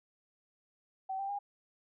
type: tone with pitch steps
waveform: sine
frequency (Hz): 765 / 787 / 809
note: G5 / G5 / G#5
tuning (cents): -42 / +7 / -46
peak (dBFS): -34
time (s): 1.09-1.39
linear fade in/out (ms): 10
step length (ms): 100
effects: none